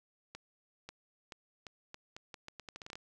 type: accelerating click train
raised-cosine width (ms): 0.2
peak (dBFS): -28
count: 16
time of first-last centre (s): 0.35-2.955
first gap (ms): 540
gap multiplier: 0.8
effects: none